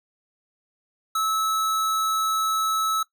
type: tone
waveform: square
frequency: 1300 Hz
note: E6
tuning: 24 cents flat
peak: -22 dBFS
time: 1.15-3.03 s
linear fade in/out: 5 ms
effects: noise-tail reverb RT60 0.1 s tail -19 dB re dry